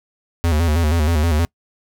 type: tone with vibrato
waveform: square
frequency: 80 Hz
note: D#2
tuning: 49 cents sharp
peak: -15 dBFS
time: 0.44-1.45 s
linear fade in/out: 0 ms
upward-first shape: square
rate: 6.3 Hz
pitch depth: 97 cents each way
effects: noise-tail reverb RT60 0.1 s tail -26 dB re dry